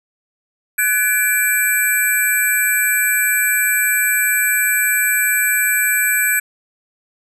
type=tone cluster; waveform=sine; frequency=1502 / 1697 / 2342 / 8040 / 11690 Hz; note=F#6 / G#6 / D7 / B8 / F#9; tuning=+26 / +37 / -5 / +30 / -22 cents; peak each=-20 dBFS; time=0.78-6.4 s; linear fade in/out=10 ms; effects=none